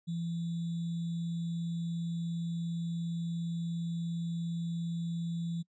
sine tone with sample-and-hold, 168.6 Hz, E3, 39 cents sharp, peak -32 dBFS, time 0.07-5.63 s, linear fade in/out 20 ms, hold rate 3675 Hz, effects noise-tail reverb RT60 0.1 s tail -26 dB re dry + resampled to 16000 Hz

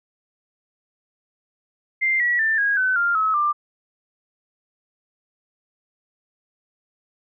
sine tone with pitch steps, 2093 / 1930.4 / 1780.4 / 1642.1 / 1514.6 / 1396.9 / 1288.4 / 1188.3 Hz, C7 / B6 / A6 / G#6 / F#6 / F6 / E6 / D6, 0 / -40 / +20 / -20 / +40 / 0 / -40 / +20 cents, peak -17 dBFS, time 2.01-3.53 s, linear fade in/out 20 ms, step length 190 ms, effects none

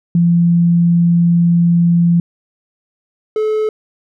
sine / triangle tone pair in turn, 171.2 / 431.4 Hz, F3 / A4, -34 / -34 cents, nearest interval octave + major third, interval 1600 cents, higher second, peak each -8 / -11 dBFS, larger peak first, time 0.15-2.2 / 3.36-3.69 s, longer first, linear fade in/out 2 ms, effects none

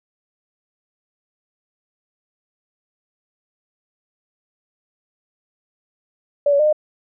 sine tone with pitch steps, 576 / 565 / 606 / 610 Hz, D5 / C#5 / D#5 / D#5, -34 / +33 / -46 / -34 cents, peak -12 dBFS, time 6.46-6.728 s, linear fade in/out 5 ms, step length 67 ms, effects none

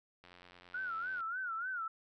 click train, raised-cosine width 0.3 ms, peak -40 dBFS, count 87, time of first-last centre 0.24-1.205 s, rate 89.1 Hz
sine tone with vibrato, 1422 Hz, F6, 31 cents sharp, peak -36 dBFS, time 0.74-1.88 s, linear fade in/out 5 ms, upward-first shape sine, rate 3.4 Hz, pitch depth 140 cents each way
effects none

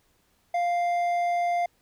triangle tone with hard clipping, 698.5 Hz, F5, in tune, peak -24 dBFS, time 0.54-1.66 s, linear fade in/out 5 ms, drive 9 dB, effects pink hiss -67 dBFS RMS until 1.81 s

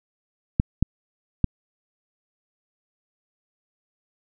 clicks, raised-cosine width 5 ms, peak -5 dBFS, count 3, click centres 0.599 / 0.826 / 1.443 s, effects none

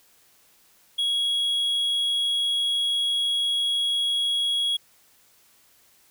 triangle tone, 3322 Hz, G#7, in tune, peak -20 dBFS, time 0.98-4.77 s, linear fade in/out 10 ms, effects white hiss -59 dBFS RMS until 6.1 s

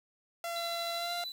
sawtooth tone with pitch glide, 681 to 697.3 Hz, F5 to F5, -44 to -3 cents, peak -31 dBFS, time 0.44-1.24 s, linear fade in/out 2 ms, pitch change +41 cents, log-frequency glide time 0.95-1.13 s
triangle tone with tremolo, 3982 Hz, B7, 14 cents sharp, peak -35 dBFS, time 0.56-1.32 s, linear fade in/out 2 ms, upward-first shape square, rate 13 Hz, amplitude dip 35%
effects 9-bit

